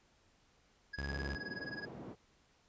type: tone with tremolo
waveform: square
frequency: 1665 Hz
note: G#6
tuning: 4 cents sharp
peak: -40 dBFS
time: 0.93-1.86 s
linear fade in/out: 10 ms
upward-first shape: sine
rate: 19 Hz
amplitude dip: 90%
type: tone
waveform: sawtooth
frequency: 69.3 Hz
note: C#2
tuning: in tune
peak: -35 dBFS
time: 0.98-1.36 s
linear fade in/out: 5 ms
type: band-pass noise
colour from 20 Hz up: white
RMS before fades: -48 dBFS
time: 1.06-2.16 s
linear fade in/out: 50 ms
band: 130 to 370 Hz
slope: 12 dB/octave
effects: pink hiss -70 dBFS RMS until 2.68 s + resampled to 16000 Hz